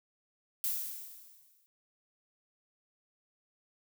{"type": "noise with exponential decay", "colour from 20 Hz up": "violet", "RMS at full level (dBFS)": -31, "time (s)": [0.64, 1.66], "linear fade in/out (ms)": 0, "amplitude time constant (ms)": 220, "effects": []}